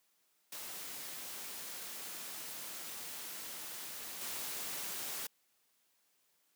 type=noise with level steps; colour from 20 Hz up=white; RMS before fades=-45 / -41 dBFS; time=0.52-5.27 s; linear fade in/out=5 ms; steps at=4.21 s; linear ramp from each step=5 ms; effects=white hiss -75 dBFS RMS until 6.55 s + high-pass 150 Hz 12 dB/octave